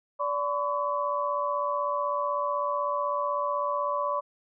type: tone cluster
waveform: sine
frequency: 580 / 1014 / 1130 Hz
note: D5 / B5 / C#6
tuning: -22 / +45 / +33 cents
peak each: -30 dBFS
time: 0.19-4.21 s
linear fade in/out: 20 ms
effects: none